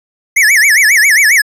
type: tone with vibrato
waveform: square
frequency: 1975.5 Hz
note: B6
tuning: in tune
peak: -6 dBFS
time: 0.36-1.42 s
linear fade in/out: 10 ms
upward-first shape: sine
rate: 7.4 Hz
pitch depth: 270 cents each way
effects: resampled to 32000 Hz